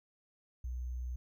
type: tone with sample-and-hold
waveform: sine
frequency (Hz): 61.9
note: B1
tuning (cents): +5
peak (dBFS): -36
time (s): 0.64-1.16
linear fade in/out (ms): 5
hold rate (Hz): 6300
effects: none